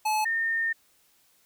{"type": "tone pair in turn", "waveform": ["square", "sine"], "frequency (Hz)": [860, 1822.3], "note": ["A5", "A#6"], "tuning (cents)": [-40, -40], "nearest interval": "octave + minor second", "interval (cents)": 1300, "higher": "second", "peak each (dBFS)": -24, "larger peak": "neither", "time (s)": [[0.05, 0.25], [0.25, 0.73]], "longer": "second", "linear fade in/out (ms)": 10, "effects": ["white hiss -64 dBFS RMS until 1.45 s"]}